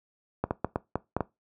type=clicks; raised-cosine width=1 ms; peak=-12 dBFS; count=7; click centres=0.44 / 0.509 / 0.646 / 0.759 / 0.956 / 1.166 / 1.207 s; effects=noise-tail reverb RT60 0.2 s tail -20 dB re dry + high-pass 60 Hz 12 dB/octave